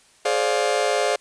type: chord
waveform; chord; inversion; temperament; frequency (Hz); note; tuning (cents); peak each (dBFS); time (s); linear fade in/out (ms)
40% pulse; D half-diminished seventh; second; just; 422.9 / 528.6 / 587.3 / 704.8; Ab4 / C5 / D5 / F5; +31 / +18 / 0 / +16; -24; 0.25-1.16; 5
effects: white hiss -55 dBFS RMS until 1.2 s + resampled to 22050 Hz